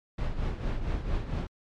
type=noise with tremolo; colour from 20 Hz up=brown; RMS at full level=-27 dBFS; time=0.18-1.47 s; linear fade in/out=5 ms; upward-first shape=triangle; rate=4.4 Hz; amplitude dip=70%; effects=low-pass 4000 Hz 12 dB/octave + MP3 96 kbps